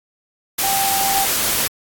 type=tone in noise; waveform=sine; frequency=784 Hz; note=G5; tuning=in tune; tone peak=-19 dBFS; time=0.63-1.25 s; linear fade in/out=10 ms; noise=white; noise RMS=-19 dBFS; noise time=0.58-1.68 s; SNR=-3 dB; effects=AAC 64 kbps